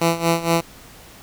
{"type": "tone with tremolo", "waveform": "10% pulse", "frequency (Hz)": 167.3, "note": "E3", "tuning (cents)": 26, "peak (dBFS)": -6, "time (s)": [0.01, 0.61], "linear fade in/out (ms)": 5, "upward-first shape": "sine", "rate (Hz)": 4.3, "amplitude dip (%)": 80, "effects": ["pink hiss -44 dBFS RMS until 1.22 s"]}